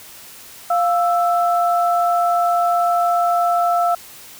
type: tone pair together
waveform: sine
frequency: 698.5 / 1321.3 Hz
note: F5 / E6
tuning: 0 / +4 cents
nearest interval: major seventh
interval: 1104 cents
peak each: -15 / -20 dBFS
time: 0.7-3.95 s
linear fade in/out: 5 ms
effects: white hiss -40 dBFS RMS until 4.39 s